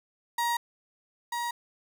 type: tone pair in turn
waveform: 35% pulse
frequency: 945 / 951 Hz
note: A#5 / A#5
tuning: +23 / +34 cents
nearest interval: unison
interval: 11 cents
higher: second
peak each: -24 / -28 dBFS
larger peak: first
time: 0.38-0.57 / 1.32-1.51 s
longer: neither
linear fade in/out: 5 ms
effects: none